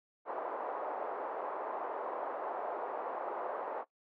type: band-pass noise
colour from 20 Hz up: white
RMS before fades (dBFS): -39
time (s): 0.25-3.85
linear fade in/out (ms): 50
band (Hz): 420 to 1000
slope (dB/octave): 24
effects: noise-tail reverb RT60 0.1 s tail -18 dB re dry